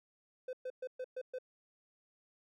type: tone bursts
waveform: triangle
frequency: 510 Hz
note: C5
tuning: 44 cents flat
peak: -36 dBFS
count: 6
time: 0.48-1.386 s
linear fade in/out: 5 ms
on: 51 ms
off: 120 ms
effects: none